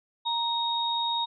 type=tone pair together; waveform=sine; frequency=935 / 3740 Hz; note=A#5 / A#7; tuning=+5 / +5 cents; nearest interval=2 octaves; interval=2400 cents; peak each=-28 / -28 dBFS; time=0.25-1.26 s; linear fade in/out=20 ms; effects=none